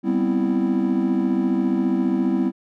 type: chord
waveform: triangle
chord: C major seventh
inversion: second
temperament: equal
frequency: 196 / 246.9 / 261.6 / 329.6 Hz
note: G3 / B3 / C4 / E4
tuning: 0 / 0 / 0 / 0 cents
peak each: -21 dBFS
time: 0.03-2.52 s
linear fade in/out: 50 ms
effects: tanh soft clip ceiling -9 dBFS